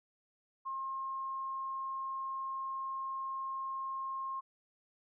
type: tone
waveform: sine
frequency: 1069 Hz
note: C6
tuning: 37 cents sharp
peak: -36 dBFS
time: 0.65-4.41 s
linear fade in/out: 20 ms
effects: none